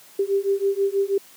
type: beating tone pair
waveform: sine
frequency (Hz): 392 / 398.2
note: G4 / G4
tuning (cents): 0 / +27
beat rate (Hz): 6.2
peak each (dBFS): -22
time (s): 0.19-1.18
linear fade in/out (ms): 5
effects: white hiss -49 dBFS RMS until 1.36 s + high-pass 150 Hz 12 dB/octave